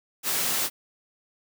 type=high-pass noise; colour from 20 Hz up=white; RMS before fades=-26 dBFS; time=0.23-0.7 s; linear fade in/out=50 ms; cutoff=150 Hz; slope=12 dB/octave; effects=none